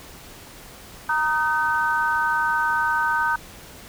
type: chord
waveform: sine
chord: Eb major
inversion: second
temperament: equal with one note detuned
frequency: 932.3 / 1244.5 / 1527.8 Hz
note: Bb5 / Eb6 / G6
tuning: 0 / 0 / -45 cents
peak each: -23 / -26 / -22 dBFS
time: 1.09-3.36 s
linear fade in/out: 5 ms
effects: pink hiss -43 dBFS RMS until 3.88 s